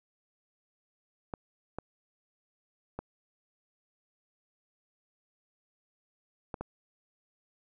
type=clicks; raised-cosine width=1 ms; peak=-22 dBFS; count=5; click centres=1.338 / 1.786 / 2.99 / 6.542 / 6.61 s; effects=none